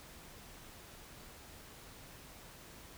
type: silence
effects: pink hiss -54 dBFS RMS until 2.97 s